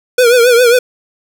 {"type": "tone with vibrato", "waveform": "square", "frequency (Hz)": 483.6, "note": "B4", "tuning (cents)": -36, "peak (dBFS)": -6, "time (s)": [0.18, 0.79], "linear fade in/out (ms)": 5, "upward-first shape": "triangle", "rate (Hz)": 7.4, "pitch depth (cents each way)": 100, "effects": []}